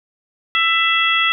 harmonic tone, 665 Hz, E5, 15 cents sharp, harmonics 2 / 3 / 4 / 5, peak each -19 / -19 / -19 / -19 dBFS, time 0.55-1.32 s, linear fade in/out 0 ms, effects none

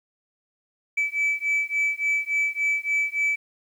sine beating tone pair, 2303 / 2306.5 Hz, D7 / D7, -34 / -32 cents, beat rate 3.5 Hz, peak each -23 dBFS, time 0.97-3.36 s, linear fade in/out 10 ms, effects tanh soft clip ceiling -18 dBFS + 9-bit

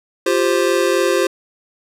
square chord, F suspended second, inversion none, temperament just, 349.2 / 392.9 / 523.8 Hz, F4 / G4 / C5, 0 / +4 / +2 cents, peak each -19 dBFS, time 0.26-1.27 s, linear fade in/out 5 ms, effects low-pass 12000 Hz 12 dB/octave

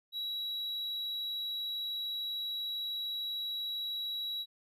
triangle tone, 3889 Hz, B7, 27 cents flat, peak -33 dBFS, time 0.12-4.46 s, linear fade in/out 50 ms, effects resampled to 32000 Hz

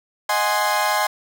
30% pulse chord, Ab dominant seventh, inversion second, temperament equal, 622.3 / 740 / 830.6 / 1046.5 Hz, Eb5 / Gb5 / Ab5 / C6, 0 / 0 / 0 / 0 cents, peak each -23 / -24 / -19 / -20 dBFS, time 0.29-1.07 s, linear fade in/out 5 ms, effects none

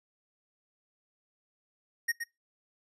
square tone with echo, 1864.7 Hz, A#6, in tune, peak -27 dBFS, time 2.08-2.12 s, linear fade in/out 10 ms, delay 120 ms, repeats 1, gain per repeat -7 dB, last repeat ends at 2.24 s, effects noise-tail reverb RT60 0.2 s tail -21 dB re dry + resampled to 32000 Hz

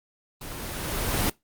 pink noise with level ramp, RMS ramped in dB -38 to -23 dBFS, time 0.41-1.3 s, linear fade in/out 5 ms, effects noise-tail reverb RT60 0.2 s tail -23 dB re dry + Opus 24 kbps

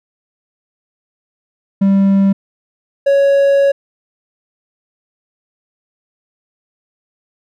triangle tone pair in turn, 196 / 556.5 Hz, G3 / C#5, 0 / +7 cents, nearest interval octave + tritone, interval 1807 cents, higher second, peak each -6 dBFS, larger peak neither, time 1.81-2.33 / 3.06-3.72 s, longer second, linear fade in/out 10 ms, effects none

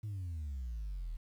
sine exponential sweep, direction down, 110 to 37.92 Hz, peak -35 dBFS, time 0.03-1.17 s, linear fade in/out 10 ms, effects tanh soft clip ceiling -36 dBFS + 11-bit

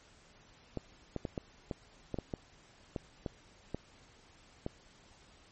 clicks, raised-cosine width 2 ms, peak -22 dBFS, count 12, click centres 0.773 / 1.163 / 1.252 / 1.378 / 1.712 / 2.143 / 2.187 / 2.338 / 2.962 / 3.262 / 3.746 / 4.664 s, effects pink hiss -61 dBFS RMS until 5.51 s + MP3 32 kbps

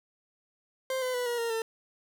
40% pulse tone with pitch steps, 523.3 / 507.8 / 492.8 / 478.2 / 464.1 / 450.3 Hz, C5 / B4 / B4 / A#4 / A#4 / A4, 0 / +48 / -4 / +44 / -8 / +40 cents, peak -28 dBFS, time 0.9-1.62 s, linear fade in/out 2 ms, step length 120 ms, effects 9-bit

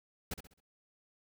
pink noise with echo, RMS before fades -37 dBFS, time 0.31-0.34 s, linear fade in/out 5 ms, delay 66 ms, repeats 4, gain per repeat -9 dB, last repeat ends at 0.604 s, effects none

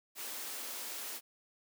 white high-pass noise, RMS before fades -42 dBFS, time 0.15-1.21 s, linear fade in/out 50 ms, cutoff 220 Hz, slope 96 dB/octave, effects none

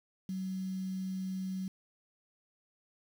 sine tone with quantisation, 188.4 Hz, F#3, 32 cents sharp, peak -34 dBFS, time 0.29-1.68 s, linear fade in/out 2 ms, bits 9, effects none

